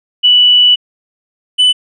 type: tone pair in turn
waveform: sine / triangle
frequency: 2960 / 2993 Hz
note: F#7 / F#7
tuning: 0 / +19 cents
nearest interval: unison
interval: 19 cents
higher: second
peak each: -4 dBFS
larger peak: neither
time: 0.23-0.76 / 1.58-1.73 s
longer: first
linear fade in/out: 20 ms
effects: resampled to 24000 Hz